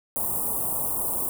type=band-stop noise; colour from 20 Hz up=white; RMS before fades=-27 dBFS; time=0.16-1.29 s; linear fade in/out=0 ms; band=1100 to 8800 Hz; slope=48 dB/octave; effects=none